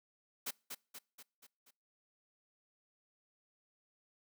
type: noise with echo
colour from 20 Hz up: white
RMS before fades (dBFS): -39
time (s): 0.46-0.51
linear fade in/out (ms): 10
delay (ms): 240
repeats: 5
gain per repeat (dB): -5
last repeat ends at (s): 1.71
effects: noise-tail reverb RT60 0.4 s tail -26 dB re dry + high-pass 200 Hz 12 dB/octave